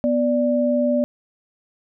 sine tone pair together, 246.5 / 587.3 Hz, B3 / D5, -3 / 0 cents, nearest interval octave + minor third, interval 1503 cents, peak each -19 dBFS, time 0.04-1.04 s, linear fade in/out 0 ms, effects none

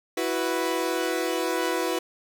sawtooth chord, E suspended second, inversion none, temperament equal, 329.6 / 370 / 493.9 Hz, E4 / F#4 / B4, 0 / 0 / 0 cents, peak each -25 dBFS, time 0.17-1.99 s, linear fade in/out 5 ms, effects none

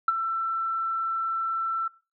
sine tone with ADSR envelope, 1338 Hz, E6, 25 cents sharp, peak -14 dBFS, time 0.08-1.88 s, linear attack 4 ms, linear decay 22 ms, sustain -11 dB, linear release 6 ms, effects noise-tail reverb RT60 0.3 s tail -19 dB re dry + tanh soft clip ceiling -11 dBFS

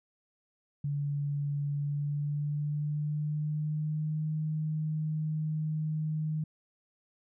sine tone with pitch glide, 143.8 to 155.01 Hz, D3 to D#3, -36 to -6 cents, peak -29 dBFS, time 0.84-6.44 s, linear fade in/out 5 ms, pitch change +130 cents, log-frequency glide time 1.72-4.29 s, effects none

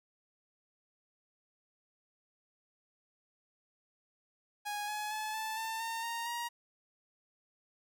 sawtooth tone with pitch steps, 828 / 843.9 / 860.2 / 876.7 / 893.6 / 910.8 / 928.3 / 946.2 Hz, G#5 / G#5 / A5 / A5 / A5 / A#5 / A#5 / A#5, -5 / +27 / -39 / -7 / +27 / -40 / -7 / +26 cents, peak -32 dBFS, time 4.65-6.49 s, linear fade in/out 20 ms, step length 230 ms, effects none

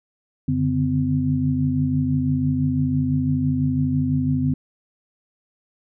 sine tone cluster, 91.2 / 143.4 / 149.4 / 255.2 Hz, F#2 / D3 / D3 / C4, -24 / -41 / +30 / -43 cents, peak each -27 / -22 / -29 / -21 dBFS, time 0.48-4.54 s, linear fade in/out 5 ms, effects none

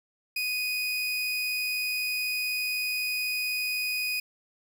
30% pulse tone, 2489 Hz, D#7, in tune, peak -25 dBFS, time 0.36-4.2 s, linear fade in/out 5 ms, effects none

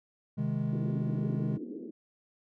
triangle chord, Ab major, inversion first, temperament equal, 130.81 / 155.56 / 207.7 Hz, C3 / Eb3 / Ab3, 0 / 0 / 0 cents, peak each -31 dBFS, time 0.37-1.58 s, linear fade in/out 20 ms
pink band-pass noise, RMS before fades -41 dBFS, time 0.72-1.91 s, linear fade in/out 10 ms, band 220 to 420 Hz, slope 48 dB/octave
effects none

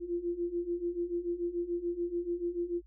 sine beating tone pair, 342.5 / 349.4 Hz, F4 / F4, -34 / +1 cents, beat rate 6.9 Hz, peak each -36 / -33 dBFS, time 0-2.82 s, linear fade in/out 50 ms, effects added 53 Hz sine -54 dBFS peak until 2.86 s

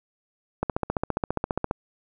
click train, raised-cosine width 1 ms, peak -10 dBFS, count 17, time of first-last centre 0.63-1.711 s, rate 14.8 Hz, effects none

